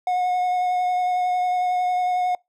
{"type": "tone with vibrato", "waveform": "triangle", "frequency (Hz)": 726, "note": "F#5", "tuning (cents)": -33, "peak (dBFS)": -17, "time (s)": [0.07, 2.35], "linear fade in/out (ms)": 2, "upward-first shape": "triangle", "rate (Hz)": 11, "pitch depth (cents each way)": 16, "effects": ["noise-tail reverb RT60 0.2 s tail -26 dB re dry"]}